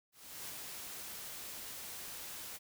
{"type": "noise with ADSR envelope", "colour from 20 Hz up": "white", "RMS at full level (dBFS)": -44, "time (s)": [0.12, 2.59], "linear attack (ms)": 360, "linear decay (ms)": 26, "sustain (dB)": -2, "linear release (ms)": 33, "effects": []}